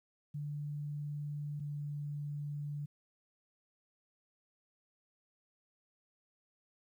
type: tone pair in turn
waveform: sine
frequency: 146.83 / 146.04 Hz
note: D3 / D3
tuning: 0 / -9 cents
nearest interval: unison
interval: 9 cents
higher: first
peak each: -37 / -37 dBFS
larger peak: neither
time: 0.34-1.6 / 1.6-2.86 s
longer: neither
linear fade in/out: 10 ms
effects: 12-bit